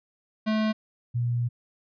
square / sine tone pair in turn, 216.9 / 120.12 Hz, A3 / B2, -25 / -48 cents, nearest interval minor seventh, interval 1023 cents, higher first, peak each -23 dBFS, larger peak neither, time 0.46-0.73 / 1.14-1.49 s, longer second, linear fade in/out 20 ms, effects resampled to 11025 Hz

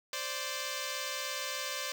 5% pulse tone pair together, 523.3 / 586.6 Hz, C5 / D5, 0 / -2 cents, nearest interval major second, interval 198 cents, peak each -26 dBFS, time 0.13-1.92 s, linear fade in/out 2 ms, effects none

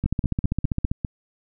two click trains, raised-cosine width 5 ms, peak -12 / -10 dBFS, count 6 / 14, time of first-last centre 0.04-1.048 / 0.06-0.915 s, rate 4.96 / 15.2 Hz, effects none

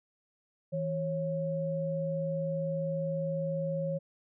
sine tone pair together, 162.6 / 547.7 Hz, E3 / C#5, -23 / -21 cents, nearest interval octave + major sixth, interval 2102 cents, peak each -33 / -32 dBFS, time 0.72-3.99 s, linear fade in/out 20 ms, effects none

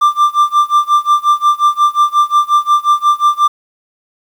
triangle tone with tremolo, 1184 Hz, D6, 14 cents sharp, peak -3 dBFS, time 0.01-3.48 s, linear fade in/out 10 ms, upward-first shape sine, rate 5.6 Hz, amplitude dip 95%, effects 7-bit

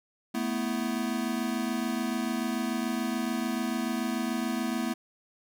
square chord, A suspended second, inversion none, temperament equal, 220 / 246.9 / 329.6 Hz, A3 / B3 / E4, 0 / 0 / 0 cents, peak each -33 / -32 / -36 dBFS, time 0.34-4.94 s, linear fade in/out 10 ms, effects none

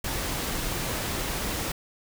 pink noise, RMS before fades -30 dBFS, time 0.04-1.72 s, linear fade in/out 5 ms, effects none

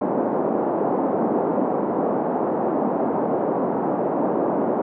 pink band-pass noise, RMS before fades -22 dBFS, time 0.01-4.82 s, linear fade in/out 5 ms, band 220 to 880 Hz, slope 24 dB/octave, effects none

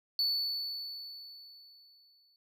triangle tone with exponential decay, 4464 Hz, C#8, 11 cents sharp, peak -25 dBFS, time 0.19-2.36 s, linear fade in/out 1 ms, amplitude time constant 470 ms, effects none

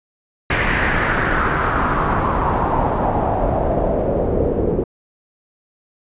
pink noise with low-pass filter sweep, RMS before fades -18 dBFS, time 0.5-4.84 s, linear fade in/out 5 ms, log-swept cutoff 2100 to 430 Hz, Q 3.1, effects resampled to 8000 Hz

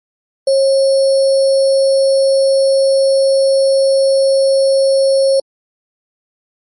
sine tone with sample-and-hold, 542 Hz, C#5, 39 cents flat, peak -8 dBFS, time 0.47-5.4 s, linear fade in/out 5 ms, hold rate 4900 Hz, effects MP3 48 kbps

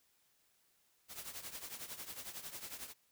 white noise with tremolo, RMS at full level -44 dBFS, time 1.08-2.94 s, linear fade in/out 50 ms, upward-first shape triangle, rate 11 Hz, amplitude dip 80%, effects white hiss -74 dBFS RMS until 3.11 s

